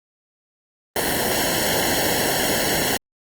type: noise with comb filter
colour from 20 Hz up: pink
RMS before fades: -21 dBFS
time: 0.96-2.97 s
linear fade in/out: 2 ms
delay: 0.82 ms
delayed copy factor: -0.95
effects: Opus 32 kbps